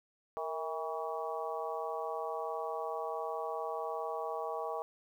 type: harmonic tone with a mistuned harmonic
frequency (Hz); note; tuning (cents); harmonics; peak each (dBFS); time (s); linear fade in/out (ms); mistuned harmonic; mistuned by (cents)
161.4; E3; -36; 3 / 4 / 5 / 6 / 7; -40 / -40 / -41 / -45 / -42; 0.37-4.82; 0; 3; -63
effects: 11-bit